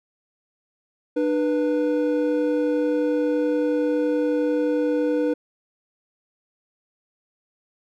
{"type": "tone pair together", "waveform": "triangle", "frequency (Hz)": [300.3, 490], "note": ["D4", "B4"], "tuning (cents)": [39, -14], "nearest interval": "minor sixth", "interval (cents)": 847, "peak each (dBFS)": -20, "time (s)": [1.16, 5.34], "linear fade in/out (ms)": 10, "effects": []}